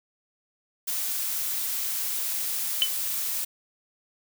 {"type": "noise", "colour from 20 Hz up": "blue", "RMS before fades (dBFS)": -29, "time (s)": [0.87, 3.45], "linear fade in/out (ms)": 10}
{"type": "tone with exponential decay", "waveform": "sine", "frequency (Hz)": 3017, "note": "F#7", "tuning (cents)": 33, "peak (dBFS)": -14, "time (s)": [2.82, 2.91], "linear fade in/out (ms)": 0, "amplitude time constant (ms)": 18}
{"effects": []}